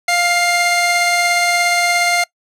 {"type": "tone pair together", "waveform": "sawtooth", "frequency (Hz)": [699, 2114], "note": ["F5", "C7"], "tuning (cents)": [1, 17], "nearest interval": "octave + perfect fifth", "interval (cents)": 1916, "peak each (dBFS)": -12, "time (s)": [0.08, 2.24], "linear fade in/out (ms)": 5, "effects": ["noise-tail reverb RT60 0.1 s tail -23 dB re dry", "low-pass 10000 Hz 12 dB/octave"]}